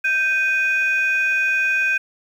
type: tone pair together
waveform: sine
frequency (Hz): 1563 / 2481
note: G6 / D#7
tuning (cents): -6 / -6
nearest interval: minor sixth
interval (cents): 800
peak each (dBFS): -18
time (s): 0.04-1.98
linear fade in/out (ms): 10
effects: tanh soft clip ceiling -11 dBFS + 8-bit